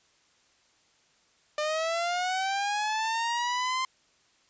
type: linear sweep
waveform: sawtooth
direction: up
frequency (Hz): 598 to 1046.5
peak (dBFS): -23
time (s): 1.58-3.85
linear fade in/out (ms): 2
effects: white hiss -65 dBFS RMS until 4.49 s + resampled to 16000 Hz